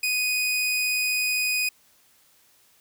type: tone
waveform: sawtooth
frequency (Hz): 2489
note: D#7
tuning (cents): 0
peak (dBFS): -19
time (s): 0.03-1.69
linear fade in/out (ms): 5
effects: white hiss -60 dBFS RMS until 2.8 s